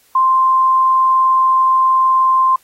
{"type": "tone", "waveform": "sine", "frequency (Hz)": 1046.5, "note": "C6", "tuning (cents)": 0, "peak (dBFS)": -9, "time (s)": [0.15, 2.56], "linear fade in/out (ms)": 5, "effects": ["white hiss -53 dBFS RMS until 2.63 s", "AAC 48 kbps"]}